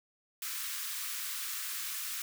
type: high-pass noise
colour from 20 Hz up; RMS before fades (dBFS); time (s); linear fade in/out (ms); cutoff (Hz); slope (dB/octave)
white; -38; 0.42-2.22; 2; 1100; 48
effects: none